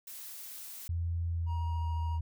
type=noise; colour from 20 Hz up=blue; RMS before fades=-45 dBFS; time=0.07-0.88 s; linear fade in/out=5 ms
type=tone with pitch glide; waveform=sine; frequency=84.8 to 80.88 Hz; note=E2 to E2; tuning=+50 to -32 cents; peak=-30 dBFS; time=0.89-2.21 s; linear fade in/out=5 ms; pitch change=-82 cents; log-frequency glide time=1.27-1.94 s
type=tone with vibrato; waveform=triangle; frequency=948 Hz; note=A#5; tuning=29 cents sharp; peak=-39 dBFS; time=1.46-2.2 s; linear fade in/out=50 ms; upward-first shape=sine; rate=14 Hz; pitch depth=10 cents each way
effects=none